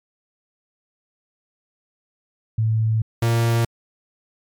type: tone pair in turn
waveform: sine / 45% pulse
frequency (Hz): 110.7 / 116.24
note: A2 / A#2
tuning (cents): +11 / -4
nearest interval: minor second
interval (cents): 85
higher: second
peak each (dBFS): -16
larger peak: neither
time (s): 2.58-3.02 / 3.22-3.65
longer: first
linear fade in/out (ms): 5
effects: MP3 96 kbps